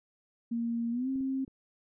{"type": "tone with pitch glide", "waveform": "sine", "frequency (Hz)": [233.1, 266.2], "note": ["A#3", "C4"], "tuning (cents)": [0, 30], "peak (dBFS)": -29, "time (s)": [0.51, 1.45], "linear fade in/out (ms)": 10, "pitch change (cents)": 230, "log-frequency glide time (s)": [0.91, 1.09]}
{"type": "clicks", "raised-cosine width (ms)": 3, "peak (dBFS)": -39, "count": 3, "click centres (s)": [1.158, 1.208, 1.479]}
{"effects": []}